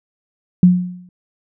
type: tone with exponential decay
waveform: sine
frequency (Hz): 179.7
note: F3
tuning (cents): +50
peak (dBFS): -3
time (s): 0.63-1.09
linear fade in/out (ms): 2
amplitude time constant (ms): 100
effects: none